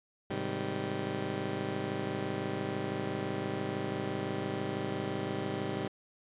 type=chord; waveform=15% pulse; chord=Ab major seventh; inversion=none; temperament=just; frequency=103.83 / 129.78 / 155.74 / 194.67 Hz; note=Ab2 / C3 / Eb3 / G3; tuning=0 / -14 / +2 / -12 cents; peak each=-34 / -33 / -35 / -32 dBFS; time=0.3-5.88 s; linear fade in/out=5 ms; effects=resampled to 8000 Hz